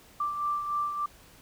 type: beating tone pair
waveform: sine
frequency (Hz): 1176 / 1179.4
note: D6 / D6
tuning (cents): +2 / +7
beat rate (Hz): 3.4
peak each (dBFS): -28 / -37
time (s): 0.2-1.06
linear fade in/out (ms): 5
effects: pink hiss -55 dBFS RMS until 1.41 s